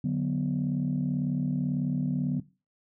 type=chord; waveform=sine; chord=B minor; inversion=first; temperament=equal; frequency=146.83 / 185 / 246.9 Hz; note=D3 / F#3 / B3; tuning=0 / 0 / 0 cents; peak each=-28 / -29 / -29 dBFS; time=0.04-2.4 s; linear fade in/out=5 ms; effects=noise-tail reverb RT60 0.3 s tail -18 dB re dry + tanh soft clip ceiling -19 dBFS